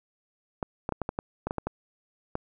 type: clicks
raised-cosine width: 1 ms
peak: -15 dBFS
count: 11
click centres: 0.628 / 0.891 / 0.923 / 1.017 / 1.091 / 1.189 / 1.47 / 1.509 / 1.583 / 1.67 / 2.354 s
effects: none